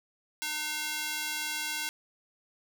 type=tone with high-pass filter; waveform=square; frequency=303.5 Hz; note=D#4; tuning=43 cents flat; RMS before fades=-34 dBFS; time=0.42-1.89 s; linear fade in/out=0 ms; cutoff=2000 Hz; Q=0.74; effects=none